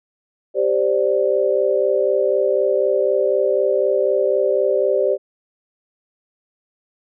sine chord, G suspended fourth, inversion none, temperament equal, 392 / 523.3 / 587.3 Hz, G4 / C5 / D5, 0 / 0 / 0 cents, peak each -19 dBFS, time 0.54-5.18 s, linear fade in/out 50 ms, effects none

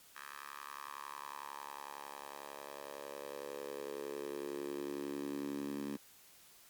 10% pulse tone with high-pass filter sweep, 71 Hz, C#2, 42 cents sharp, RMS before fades -44 dBFS, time 0.15-5.97 s, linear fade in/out 10 ms, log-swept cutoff 1400 to 240 Hz, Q 3.8, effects white hiss -61 dBFS RMS until 6.69 s + MP3 96 kbps

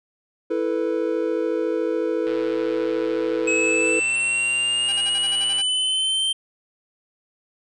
triangle chord, E suspended fourth, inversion none, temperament equal, 329.6 / 440 / 493.9 Hz, E4 / A4 / B4, 0 / 0 / 0 cents, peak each -23 dBFS, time 0.5-4 s, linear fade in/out 10 ms
click train, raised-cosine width 0.3 ms, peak -22 dBFS, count 411, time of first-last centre 2.27-5.603 s, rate 123 Hz
square linear sweep, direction up, 2557 to 3136 Hz, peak -20 dBFS, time 3.47-6.33 s, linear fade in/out 10 ms
10% pulse tone bursts, 794 Hz, G5, 22 cents sharp, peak -24 dBFS, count 9, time 4.88-5.622 s, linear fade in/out 10 ms, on 46 ms, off 41 ms
effects resampled to 24000 Hz

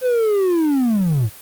triangle linear sweep, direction down, 518 to 97.3 Hz, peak -12 dBFS, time 0.01-1.3 s, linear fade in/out 50 ms, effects white hiss -40 dBFS RMS until 1.41 s + Opus 32 kbps

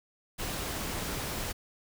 pink noise, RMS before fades -35 dBFS, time 0.38-1.53 s, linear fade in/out 20 ms, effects none

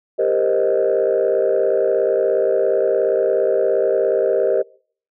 sine chord, C minor seventh, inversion second, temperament equal with one note detuned, 395.4 / 466.2 / 523.3 / 622.3 Hz, G4 / Bb4 / C5 / Eb5, +15 / 0 / 0 / 0 cents, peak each -19 dBFS, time 0.18-4.63 s, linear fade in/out 20 ms, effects noise-tail reverb RT60 0.5 s tail -25 dB re dry + tanh soft clip ceiling -8 dBFS

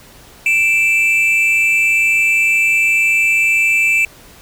triangle tone pair together, 2349 / 2640 Hz, D7 / E7, 0 / +2 cents, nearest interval major second, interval 202 cents, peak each -12 dBFS, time 0.46-4.05 s, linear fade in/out 2 ms, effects pink hiss -42 dBFS RMS until 4.41 s

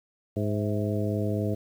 harmonic tone with a mistuned harmonic, 103.83 Hz, G#2, in tune, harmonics 1 / 2 / 3 / 4 / 5 / 6, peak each -28 / -31 / -33 / -34 / -35 / -36 dBFS, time 0.36-1.55 s, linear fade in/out 10 ms, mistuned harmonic 6, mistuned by +72 cents, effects 9-bit

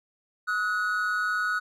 triangle tone pair together, 1272.3 / 1469 Hz, D#6 / F#6, +38 / -13 cents, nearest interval major second, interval 249 cents, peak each -28 / -24 dBFS, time 0.47-1.6 s, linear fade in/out 20 ms, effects none

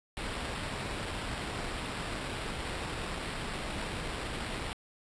pink noise with sample-and-hold, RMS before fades -37 dBFS, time 0.17-4.73 s, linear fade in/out 0 ms, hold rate 6300 Hz, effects resampled to 22050 Hz

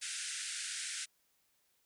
white band-pass noise, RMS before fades -41 dBFS, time 0.01-1.06 s, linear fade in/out 20 ms, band 1400 to 9800 Hz, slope 96 dB/octave, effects white hiss -75 dBFS RMS until 1.85 s

